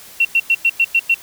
sine tone bursts, 2726 Hz, F7, 43 cents flat, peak -10 dBFS, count 7, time 0.2-1.144 s, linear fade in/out 5 ms, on 50 ms, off 99 ms, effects white hiss -40 dBFS RMS until 1.22 s

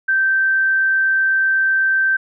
sine tone, 1558 Hz, G6, 11 cents flat, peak -13 dBFS, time 0.08-2.17 s, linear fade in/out 10 ms, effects none

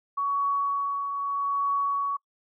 sine tone with tremolo, 1123 Hz, C#6, 22 cents sharp, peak -22 dBFS, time 0.17-2.17 s, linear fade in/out 10 ms, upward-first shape triangle, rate 0.8 Hz, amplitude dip 50%, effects noise-tail reverb RT60 0.1 s tail -26 dB re dry

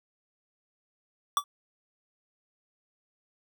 square tone with exponential decay, 1153 Hz, D6, 32 cents flat, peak -19 dBFS, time 1.37-1.44 s, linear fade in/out 1 ms, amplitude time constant 15 ms, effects none

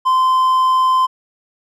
triangle tone, 1034 Hz, C6, 21 cents flat, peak -9 dBFS, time 0.05-1.07 s, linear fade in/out 20 ms, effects none

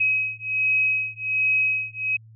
sine beating tone pair, 2542 / 2543.3 Hz, D#7 / D#7, +36 / +37 cents, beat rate 1.3 Hz, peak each -23 dBFS, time 0-2.17 s, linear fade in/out 10 ms, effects added 111 Hz sine -45 dBFS peak until 2.35 s

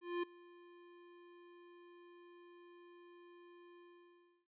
square tone with ADSR envelope, 349.2 Hz, F4, in tune, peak -35 dBFS, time 0.01-4.47 s, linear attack 220 ms, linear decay 8 ms, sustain -23 dB, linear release 690 ms, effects noise-tail reverb RT60 0.1 s tail -22 dB re dry + resampled to 8000 Hz

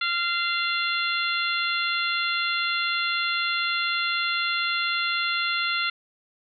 harmonic tone, 691 Hz, F5, 19 cents flat, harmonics 2 / 3 / 4 / 5 / 6, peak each -27 / -29 / -30 / -31 / -32 dBFS, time 0.01-5.9 s, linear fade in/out 5 ms, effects none

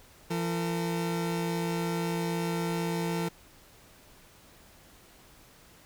30% pulse tone pair together, 170 / 453.8 Hz, F3 / A#4, -46 / -47 cents, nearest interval octave + perfect fourth, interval 1699 cents, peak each -27 / -32 dBFS, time 0.3-3.29 s, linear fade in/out 10 ms, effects pink hiss -56 dBFS RMS until 5.85 s

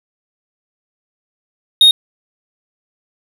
triangle tone, 3720 Hz, A#7, 4 cents flat, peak -3 dBFS, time 1.81-1.91 s, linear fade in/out 2 ms, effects none

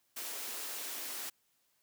white high-pass noise, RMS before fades -41 dBFS, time 0.16-1.3 s, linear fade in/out 10 ms, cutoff 230 Hz, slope 96 dB/octave, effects white hiss -75 dBFS RMS until 1.82 s + high-pass 60 Hz 12 dB/octave

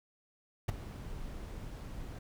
brown noise with ADSR envelope, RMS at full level -26 dBFS, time 0.68-2.19 s, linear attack 10 ms, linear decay 14 ms, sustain -17 dB, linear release 7 ms, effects none

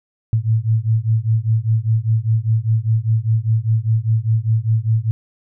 sine beating tone pair, 109 / 114 Hz, A2 / A#2, -16 / -38 cents, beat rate 5 Hz, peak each -17 dBFS, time 0.33-5.11 s, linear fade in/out 0 ms, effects none

